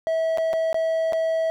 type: tone with dropouts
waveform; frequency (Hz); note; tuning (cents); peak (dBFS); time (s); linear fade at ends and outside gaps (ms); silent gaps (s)
triangle; 649; E5; -27; -18; 0.07-1.5; 0; 0.374-0.383 / 0.531-0.536 / 0.729-0.744 / 1.124-1.132
effects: none